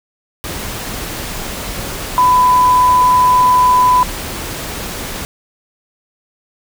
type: tone in noise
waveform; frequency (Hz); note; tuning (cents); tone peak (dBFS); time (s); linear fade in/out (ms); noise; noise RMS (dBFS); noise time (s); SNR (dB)
sine; 1000; B5; +21; -7; 2.18-4.03; 0; pink; -24; 0.44-5.25; +14
effects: none